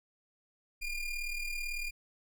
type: ring-modulated tone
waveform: square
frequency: 1201 Hz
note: D6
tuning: 38 cents sharp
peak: -32 dBFS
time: 0.81-1.91 s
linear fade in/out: 20 ms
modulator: 1220 Hz
effects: none